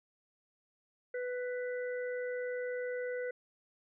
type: harmonic tone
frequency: 495.9 Hz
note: B4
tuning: 7 cents sharp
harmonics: 1 / 3 / 4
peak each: -35 / -45 / -47 dBFS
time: 1.14-3.31 s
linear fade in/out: 5 ms
effects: none